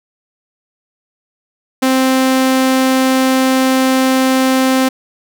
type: tone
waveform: sawtooth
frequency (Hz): 261.6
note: C4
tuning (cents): 0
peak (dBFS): -6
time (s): 1.82-4.89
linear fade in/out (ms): 10
effects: none